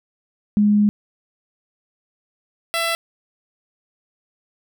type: tone pair in turn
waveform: sine / 10% pulse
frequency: 207.7 / 668.6 Hz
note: G#3 / E5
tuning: 0 / +24 cents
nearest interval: octave + minor sixth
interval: 2024 cents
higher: second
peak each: -12 / -11 dBFS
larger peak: second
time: 0.57-0.89 / 2.74-2.95 s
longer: first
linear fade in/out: 0 ms
effects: none